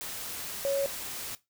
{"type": "tone in noise", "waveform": "sine", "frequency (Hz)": 554.4, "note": "C#5", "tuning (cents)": 0, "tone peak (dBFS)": -25, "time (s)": [0.65, 0.86], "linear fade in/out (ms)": 0, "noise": "white", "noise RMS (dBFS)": -38, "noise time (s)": [0.01, 1.35], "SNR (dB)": 10, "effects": ["noise-tail reverb RT60 0.2 s tail -17 dB re dry"]}